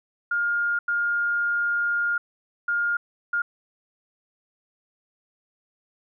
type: tone bursts at uneven times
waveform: sine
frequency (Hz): 1414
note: F6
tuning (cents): +21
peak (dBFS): -21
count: 4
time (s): 0.31-0.79 / 0.88-2.18 / 2.68-2.97 / 3.33-3.42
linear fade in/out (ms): 5
effects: none